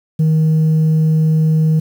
sine tone, 157.5 Hz, D#3, 21 cents sharp, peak -7 dBFS, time 0.19-1.8 s, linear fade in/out 10 ms, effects tanh soft clip ceiling -9 dBFS + 7-bit

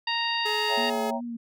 harmonic tone, 931 Hz, A#5, 2 cents flat, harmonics 1 / 2 / 3 / 4 / 5, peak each -30 / -31 / -30 / -33 / -33 dBFS, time 0.07-0.9 s, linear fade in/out 5 ms
sawtooth tone, 424.3 Hz, G#4, 37 cents sharp, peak -26 dBFS, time 0.45-1.11 s, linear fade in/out 10 ms
sine chord, C# diminished seventh, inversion none, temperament equal with one note detuned, 554.4 / 659.3 / 777.7 / 932.3 Hz, C#5 / E5 / G5 / Bb5, 0 / 0 / -14 / 0 cents, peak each -33 dBFS, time 0.68-1.21 s, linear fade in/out 50 ms
sine tone with vibrato, 233.1 Hz, A#3, in tune, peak -31 dBFS, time 0.77-1.37 s, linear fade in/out 10 ms, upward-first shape triangle, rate 2.7 Hz, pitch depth 55 cents each way
effects none

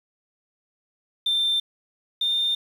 sine tone pair in turn, 3576 / 3615 Hz, A7 / A7, +27 / +46 cents, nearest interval unison, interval 19 cents, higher second, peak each -18 / -19 dBFS, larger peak first, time 1.26-1.6 / 2.21-2.55 s, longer neither, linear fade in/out 5 ms, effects tanh soft clip ceiling -17 dBFS + 8-bit

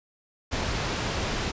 pink low-pass noise, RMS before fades -29 dBFS, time 0.51-1.52 s, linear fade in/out 20 ms, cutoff 6200 Hz, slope 12 dB/octave, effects resampled to 16000 Hz

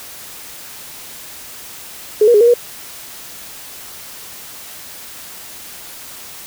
sine tone with pitch steps, 424 / 477.1 / 415.1 / 471.1 / 481.6 Hz, G#4 / A#4 / G#4 / A#4 / B4, +36 / +40 / -1 / +18 / -44 cents, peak -6 dBFS, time 2.21-2.54 s, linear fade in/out 5 ms, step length 66 ms, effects white hiss -34 dBFS RMS until 6.46 s

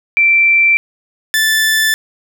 sine / sawtooth tone pair in turn, 2344 / 1756 Hz, D7 / A6, -4 / -4 cents, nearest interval perfect fourth, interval 500 cents, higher first, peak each -7 dBFS, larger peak neither, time 0.17-0.77 / 1.34-1.94 s, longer neither, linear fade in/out 0 ms, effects none

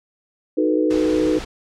sine chord, B dominant seventh, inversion first, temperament equal, 311.1 / 370 / 440 / 493.9 Hz, D#4 / F#4 / A4 / B4, 0 / 0 / 0 / 0 cents, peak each -18 / -24 / -23 / -22 dBFS, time 0.57-1.39 s, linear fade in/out 10 ms
pink noise, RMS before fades -32 dBFS, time 0.9-1.45 s, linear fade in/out 10 ms
effects low-pass 6000 Hz 12 dB/octave

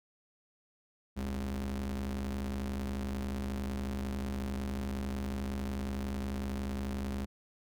40% pulse ring-modulated tone, 65.41 Hz, C2, in tune, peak -30 dBFS, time 1.16-7.26 s, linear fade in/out 20 ms, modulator 138 Hz, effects none

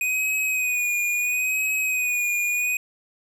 square tone with vibrato, 2489 Hz, D#7, in tune, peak -22 dBFS, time 0.01-2.77 s, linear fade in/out 2 ms, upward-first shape sine, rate 0.74 Hz, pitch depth 41 cents each way, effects none

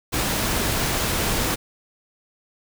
pink noise, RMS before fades -23 dBFS, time 0.12-1.56 s, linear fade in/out 20 ms, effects none

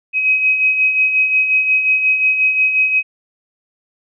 sine beating tone pair, 2530 / 2535.6 Hz, D#7 / D#7, +28 / +32 cents, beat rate 5.6 Hz, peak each -21 / -12 dBFS, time 0.13-3.03 s, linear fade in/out 50 ms, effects none

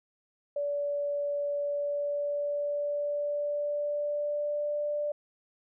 sine tone with pitch glide, 576 to 589.5 Hz, D5 to D5, -34 to +6 cents, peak -28 dBFS, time 0.56-5.12 s, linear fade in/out 5 ms, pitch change +40 cents, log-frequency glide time 1.58-4.77 s, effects none

